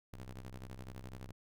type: ring-modulated tone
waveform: sawtooth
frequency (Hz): 64.2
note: C2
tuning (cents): -32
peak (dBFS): -39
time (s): 0.13-1.32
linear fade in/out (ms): 5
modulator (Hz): 38
effects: none